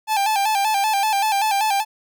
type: tone with vibrato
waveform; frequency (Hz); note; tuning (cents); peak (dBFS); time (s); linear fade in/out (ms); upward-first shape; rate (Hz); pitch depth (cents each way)
45% pulse; 830; G#5; -1; -17; 0.07-1.85; 50; square; 5.2; 78
effects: none